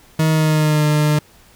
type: tone with pitch glide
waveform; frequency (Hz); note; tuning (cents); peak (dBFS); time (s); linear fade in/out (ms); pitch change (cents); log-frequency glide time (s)
40% pulse; 157.8 to 150.59; D#3 to D3; +25 to +44; -12; 0.19-1.19; 5; -81; 0.31-0.85
effects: pink hiss -49 dBFS RMS until 1.55 s